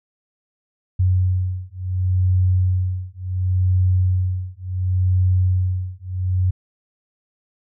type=beating tone pair; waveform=sine; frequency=91.7 / 92.4 Hz; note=F#2 / F#2; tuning=-15 / -2 cents; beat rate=0.7 Hz; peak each=-19 dBFS; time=0.99-6.51 s; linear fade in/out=10 ms; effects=none